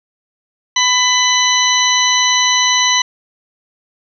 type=harmonic tone; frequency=999 Hz; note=B5; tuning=20 cents sharp; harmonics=1 / 2 / 3 / 4 / 6; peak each=-17 / -17 / -17 / -17 / -17 dBFS; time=0.76-3.02 s; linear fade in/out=5 ms; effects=none